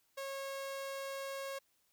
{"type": "tone", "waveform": "sawtooth", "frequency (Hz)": 546, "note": "C#5", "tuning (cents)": -26, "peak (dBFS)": -36, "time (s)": [0.17, 1.59], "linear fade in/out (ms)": 10, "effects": ["white hiss -75 dBFS RMS until 1.92 s"]}